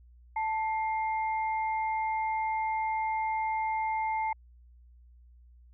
sine tone pair together, 880 / 2113 Hz, A5 / C7, 0 / +16 cents, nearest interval octave + minor third, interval 1516 cents, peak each -28 / -37 dBFS, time 0.36-4.33 s, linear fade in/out 5 ms, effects added 60 Hz sine -53 dBFS peak until 5.73 s

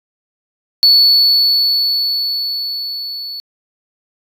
triangle tone with level ramp, 4435 Hz, C#8, in tune, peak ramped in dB -3 to -23 dBFS, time 0.83-3.4 s, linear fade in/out 0 ms, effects tanh soft clip ceiling 0 dBFS

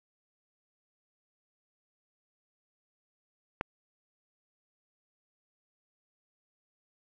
click, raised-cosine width 0.5 ms, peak -15 dBFS, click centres 3.611 s, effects none

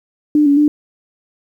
sine tone with pitch steps, 298.5 / 284.3 / 297 Hz, D4 / C#4 / D4, +28 / +44 / +20 cents, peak -8 dBFS, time 0.35-0.68 s, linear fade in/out 2 ms, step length 110 ms, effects 8-bit

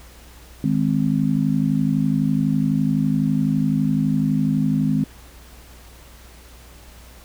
sine chord, Ab major, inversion second, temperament just, 155.74 / 207.7 / 259.6 Hz, Eb3 / Ab3 / C4, +2 / 0 / -13 cents, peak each -21 dBFS, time 0.64-5.04 s, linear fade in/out 2 ms, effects added 60 Hz sine -44 dBFS peak until 7.24 s + pink hiss -47 dBFS RMS until 7.24 s

